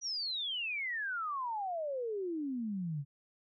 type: exponential sweep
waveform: sine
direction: down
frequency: 5920 to 135.7 Hz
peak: -34 dBFS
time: 0.01-3.05 s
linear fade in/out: 50 ms
effects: none